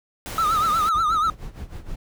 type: noise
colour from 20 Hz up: pink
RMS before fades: -33 dBFS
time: 0.26-0.89 s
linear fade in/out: 0 ms
type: tone with vibrato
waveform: triangle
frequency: 1274 Hz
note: D#6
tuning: 41 cents sharp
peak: -16 dBFS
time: 0.38-1.3 s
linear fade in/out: 2 ms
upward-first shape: triangle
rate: 8.3 Hz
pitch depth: 120 cents each way
type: noise with tremolo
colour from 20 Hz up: brown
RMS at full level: -32 dBFS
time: 0.94-1.96 s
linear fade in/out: 5 ms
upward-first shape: sine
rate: 6.4 Hz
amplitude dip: 80%
effects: none